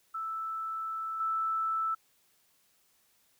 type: tone with level steps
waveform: sine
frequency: 1318.5 Hz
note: E6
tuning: in tune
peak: -33 / -28 dBFS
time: 0.14-1.95 s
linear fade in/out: 10 ms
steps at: 1.2 s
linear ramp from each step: 5 ms
effects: white hiss -69 dBFS RMS until 3.39 s